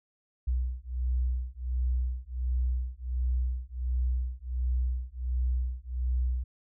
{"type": "beating tone pair", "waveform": "sine", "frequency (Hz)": [61.6, 63], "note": ["B1", "B1"], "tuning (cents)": [-4, 35], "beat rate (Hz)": 1.4, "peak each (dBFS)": -30, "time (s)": [0.47, 6.44], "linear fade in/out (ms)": 10, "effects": []}